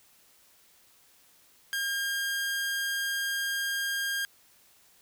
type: tone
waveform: sawtooth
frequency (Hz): 1612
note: G6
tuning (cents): +48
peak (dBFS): -25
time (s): 1.73-4.25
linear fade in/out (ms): 0
effects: white hiss -61 dBFS RMS until 5.01 s